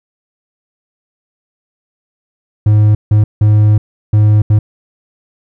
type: tone bursts at uneven times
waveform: triangle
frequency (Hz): 105.9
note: G#2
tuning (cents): +34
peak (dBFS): -3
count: 5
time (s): 2.66-2.95 / 3.11-3.24 / 3.41-3.78 / 4.13-4.42 / 4.5-4.59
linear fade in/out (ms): 5
effects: none